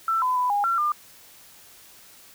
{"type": "tone with pitch steps", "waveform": "sine", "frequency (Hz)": [1334, 1010, 996, 816, 1361, 1201], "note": ["E6", "B5", "B5", "G#5", "F6", "D6"], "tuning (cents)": [20, 39, 14, -31, -45, 38], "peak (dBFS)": -20, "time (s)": [0.08, 0.92], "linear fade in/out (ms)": 2, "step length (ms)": 140, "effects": ["white hiss -50 dBFS RMS until 2.34 s"]}